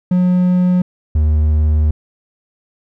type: tone pair in turn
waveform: triangle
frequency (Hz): 180.6 / 76.51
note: F#3 / D#2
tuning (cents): -42 / -29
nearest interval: octave + minor third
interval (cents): 1487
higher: first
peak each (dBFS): -8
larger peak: neither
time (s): 0.11-0.82 / 1.15-1.91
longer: second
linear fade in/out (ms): 5
effects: none